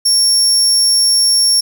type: tone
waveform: 30% pulse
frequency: 5500 Hz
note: F8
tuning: 27 cents flat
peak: -5 dBFS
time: 0.05-1.61 s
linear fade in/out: 10 ms
effects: none